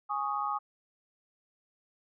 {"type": "chord", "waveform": "sine", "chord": "Ab suspended fourth", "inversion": "none", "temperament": "equal", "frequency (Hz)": [830.6, 1108.7, 1244.5], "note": ["Ab5", "Db6", "Eb6"], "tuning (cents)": [0, 0, 0], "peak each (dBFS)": [-34, -35, -33], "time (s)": [0.09, 0.59], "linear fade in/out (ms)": 20, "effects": []}